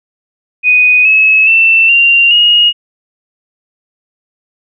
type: tone with pitch steps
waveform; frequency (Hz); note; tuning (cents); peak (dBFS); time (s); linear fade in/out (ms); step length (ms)
sine; 2489 / 2580 / 2674 / 2771 / 2872; D#7 / E7 / E7 / F7 / F7; 0 / -38 / +24 / -14 / +48; -4; 0.63-2.73; 50; 420
effects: none